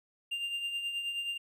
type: tone with tremolo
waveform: triangle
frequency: 2794 Hz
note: F7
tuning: in tune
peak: -29 dBFS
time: 0.31-1.38 s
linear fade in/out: 10 ms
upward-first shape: triangle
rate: 9.4 Hz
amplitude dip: 55%
effects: none